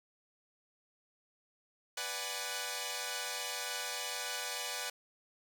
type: chord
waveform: 5% pulse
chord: G# half-diminished seventh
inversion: first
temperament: equal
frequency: 493.9 / 587.3 / 740 / 830.6 Hz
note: B4 / D5 / F#5 / G#5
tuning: 0 / 0 / 0 / 0 cents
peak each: -31 dBFS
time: 1.97-4.9 s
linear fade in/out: 5 ms
effects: 10-bit